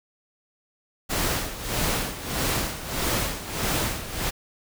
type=noise with tremolo; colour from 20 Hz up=pink; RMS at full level=-24 dBFS; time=1.09-4.31 s; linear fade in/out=20 ms; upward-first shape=sine; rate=1.6 Hz; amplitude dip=75%; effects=none